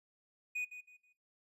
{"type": "tone with echo", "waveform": "triangle", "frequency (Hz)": 2477, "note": "D#7", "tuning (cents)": -8, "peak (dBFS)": -33, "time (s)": [0.55, 0.65], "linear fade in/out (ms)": 10, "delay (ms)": 160, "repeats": 3, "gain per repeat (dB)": -11, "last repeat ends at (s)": 1.13, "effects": ["noise-tail reverb RT60 0.2 s tail -20 dB re dry", "resampled to 32000 Hz"]}